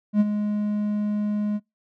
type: tone with ADSR envelope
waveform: triangle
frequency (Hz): 208.7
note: G#3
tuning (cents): +9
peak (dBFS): -11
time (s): 0.13-1.6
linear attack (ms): 73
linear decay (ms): 33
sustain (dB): -9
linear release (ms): 42
effects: noise-tail reverb RT60 0.2 s tail -26 dB re dry